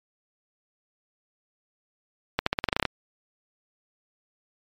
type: accelerating click train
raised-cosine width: 0.3 ms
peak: -6 dBFS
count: 11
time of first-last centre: 2.39-2.853 s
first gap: 74 ms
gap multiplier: 0.89
effects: MP3 96 kbps